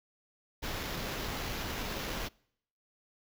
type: noise with sample-and-hold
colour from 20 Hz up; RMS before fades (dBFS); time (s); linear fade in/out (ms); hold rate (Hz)
pink; -37; 0.62-2.29; 20; 8820
effects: noise-tail reverb RT60 0.7 s tail -26 dB re dry